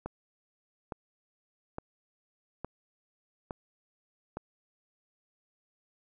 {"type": "click train", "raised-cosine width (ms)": 1, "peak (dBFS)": -22, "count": 6, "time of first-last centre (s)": [0.06, 4.37], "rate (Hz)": 1.16, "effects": []}